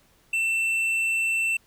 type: tone with tanh clipping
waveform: sine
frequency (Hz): 2680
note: E7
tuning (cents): +28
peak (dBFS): -23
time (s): 0.33-1.57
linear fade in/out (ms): 5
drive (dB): 7
effects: pink hiss -61 dBFS RMS until 1.66 s